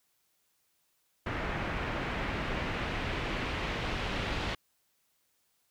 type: noise with low-pass filter sweep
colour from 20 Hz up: pink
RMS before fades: -34 dBFS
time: 1.26-4.55 s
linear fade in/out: 5 ms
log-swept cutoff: 2000 to 3200 Hz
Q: 1.3
effects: white hiss -74 dBFS RMS until 5.7 s